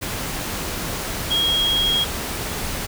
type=tone in noise; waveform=sine; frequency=3275 Hz; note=G#7; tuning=25 cents flat; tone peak=-17 dBFS; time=1.3-2.05 s; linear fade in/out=20 ms; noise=pink; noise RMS=-27 dBFS; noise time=0.01-2.87 s; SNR=+7 dB; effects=none